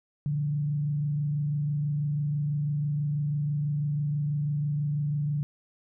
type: tone with frequency modulation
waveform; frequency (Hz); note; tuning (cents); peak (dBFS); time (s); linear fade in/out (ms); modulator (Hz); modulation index
sine; 146.83; D3; 0; -25; 0.26-5.43; 0; 26.1; 0.36
effects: none